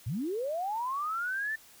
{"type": "linear sweep", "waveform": "sine", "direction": "up", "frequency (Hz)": [92.3, 1799], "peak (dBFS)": -30, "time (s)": [0.06, 1.56], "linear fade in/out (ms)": 10, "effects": ["white hiss -56 dBFS RMS until 1.8 s"]}